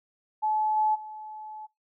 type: tone with level steps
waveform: sine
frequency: 860 Hz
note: A5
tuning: 40 cents flat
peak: -23 / -21 / -38 dBFS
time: 0.42-1.67 s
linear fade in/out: 20 ms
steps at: 0.76 / 0.94 s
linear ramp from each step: 20 ms
effects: noise-tail reverb RT60 0.2 s tail -25 dB re dry